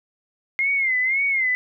sine tone with vibrato, 2116 Hz, C7, 19 cents sharp, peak -18 dBFS, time 0.59-1.55 s, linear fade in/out 0 ms, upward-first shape sine, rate 1.9 Hz, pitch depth 99 cents each way, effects none

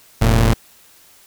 sawtooth tone pair together, 42.49 / 113.5 Hz, F1 / A#2, -47 / -46 cents, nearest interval octave + perfect fourth, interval 1701 cents, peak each -10 dBFS, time 0.21-0.54 s, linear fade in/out 10 ms, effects white hiss -49 dBFS RMS until 1.26 s

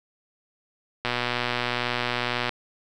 click train, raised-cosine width 0.3 ms, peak -9 dBFS, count 177, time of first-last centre 1.05-2.493 s, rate 122 Hz, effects none

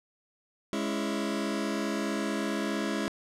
sawtooth chord, C# minor, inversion second, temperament just, 207.9 / 277.2 / 332.6 Hz, G#3 / C#4 / E4, +2 / 0 / +16 cents, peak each -28 / -30 / -30 dBFS, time 0.73-3.08 s, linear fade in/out 0 ms, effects low-pass 9000 Hz 12 dB/octave

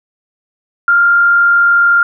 sine tone with frequency modulation, 1396.9 Hz, F6, in tune, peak -6 dBFS, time 0.88-2.03 s, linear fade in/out 2 ms, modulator 39.5 Hz, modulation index 0.36, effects none

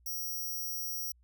10% pulse tone, 5700 Hz, F8, 34 cents sharp, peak -29 dBFS, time 0.06-1.12 s, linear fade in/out 5 ms, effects added 60 Hz sine -61 dBFS peak until 1.23 s

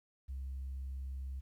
sine tone, 66.6 Hz, C2, 31 cents sharp, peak -37 dBFS, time 0.28-1.41 s, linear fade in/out 20 ms, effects tanh soft clip ceiling -36 dBFS + 12-bit

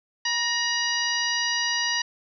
harmonic tone with a mistuned harmonic, 961 Hz, B5, 48 cents flat, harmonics 1 / 2 / 3 / 4 / 5 / 6, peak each -33 / -27 / -30 / -33 / -29 / -31 dBFS, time 0.25-2.02 s, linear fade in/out 5 ms, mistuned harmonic 2, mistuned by -57 cents, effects none

